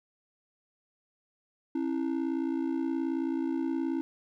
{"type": "ring-modulated tone", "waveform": "triangle", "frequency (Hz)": 298.6, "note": "D4", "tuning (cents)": 29, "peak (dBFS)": -23, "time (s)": [1.75, 4.01], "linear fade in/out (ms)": 0, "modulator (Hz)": 29.4, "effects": []}